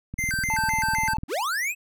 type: click train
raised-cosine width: 5 ms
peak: -21 dBFS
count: 23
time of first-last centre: 0.14-1.235 s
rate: 20.1 Hz
type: tone with vibrato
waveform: square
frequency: 1802 Hz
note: A6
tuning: 41 cents sharp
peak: -25 dBFS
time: 0.18-1.14 s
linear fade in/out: 10 ms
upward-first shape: square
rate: 3.9 Hz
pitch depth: 250 cents each way
type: tone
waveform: triangle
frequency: 880 Hz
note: A5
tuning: in tune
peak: -23 dBFS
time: 0.5-1.17 s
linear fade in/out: 0 ms
type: linear sweep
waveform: square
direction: up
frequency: 218.7 to 2637 Hz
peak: -25 dBFS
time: 1.28-1.75 s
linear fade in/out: 50 ms
effects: none